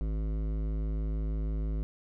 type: tone with hard clipping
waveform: triangle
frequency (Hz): 53.1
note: G#1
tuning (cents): +39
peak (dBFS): -31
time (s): 0.01-1.83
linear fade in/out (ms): 0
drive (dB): 18
effects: none